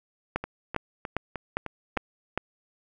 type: two click trains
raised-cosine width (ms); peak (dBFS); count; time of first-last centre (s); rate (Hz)
0.5; -18 / -11; 6 / 6; 0.44-1.969 / 0.36-2.376; 3.27 / 2.48
effects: none